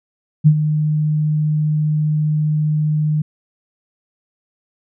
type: tone with ADSR envelope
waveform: sine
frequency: 152.5 Hz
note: D#3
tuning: 34 cents flat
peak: -4 dBFS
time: 0.44-3.22 s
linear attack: 28 ms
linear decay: 69 ms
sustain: -10 dB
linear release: 6 ms
effects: none